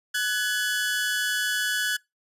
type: tone pair together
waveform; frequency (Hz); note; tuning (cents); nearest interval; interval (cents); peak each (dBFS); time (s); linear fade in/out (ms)
sawtooth; 1492.4 / 1692; F#6 / G#6; +14 / +32; major second; 218; -23; 0.14-1.97; 10
effects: noise-tail reverb RT60 0.2 s tail -24 dB re dry + resampled to 32000 Hz